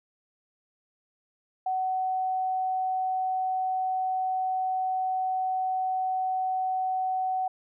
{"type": "tone", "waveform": "sine", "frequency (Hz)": 750, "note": "F#5", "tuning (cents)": 23, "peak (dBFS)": -25, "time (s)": [1.66, 7.48], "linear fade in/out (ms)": 5, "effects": []}